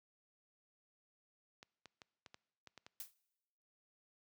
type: clicks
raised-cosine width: 0.2 ms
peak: -36 dBFS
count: 8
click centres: 1.629 / 1.857 / 2.018 / 2.262 / 2.344 / 2.673 / 2.777 / 2.865 s
type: noise with exponential decay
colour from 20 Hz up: blue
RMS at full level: -42 dBFS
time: 3-3.14 s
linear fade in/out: 1 ms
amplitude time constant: 29 ms
effects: noise-tail reverb RT60 1.0 s tail -23 dB re dry + high-pass 80 Hz 12 dB/octave